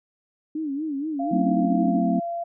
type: tone with vibrato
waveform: sine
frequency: 294.5 Hz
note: D4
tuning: 5 cents sharp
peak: -25 dBFS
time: 0.55-1.99 s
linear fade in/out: 5 ms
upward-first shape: sine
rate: 4.2 Hz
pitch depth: 140 cents each way
type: tone with pitch glide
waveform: sine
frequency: 691 to 684.6 Hz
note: F5 to F5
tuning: -19 to -35 cents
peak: -26 dBFS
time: 1.19-2.44 s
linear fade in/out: 10 ms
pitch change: -16 cents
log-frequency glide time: 1.81-2.16 s
type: chord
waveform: sine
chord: F# half-diminished seventh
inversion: none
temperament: equal with one note detuned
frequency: 185 / 223.7 / 261.6 / 329.6 Hz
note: F#3 / A3 / C4 / E4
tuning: 0 / +29 / 0 / 0 cents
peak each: -24 / -25 / -24 / -30 dBFS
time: 1.31-2.2 s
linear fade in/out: 10 ms
effects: none